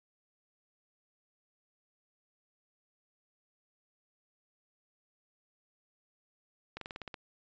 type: slowing click train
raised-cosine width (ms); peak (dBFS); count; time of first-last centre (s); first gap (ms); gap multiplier
0.3; -25; 8; 6.77-7.142; 43; 1.07
effects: resampled to 16000 Hz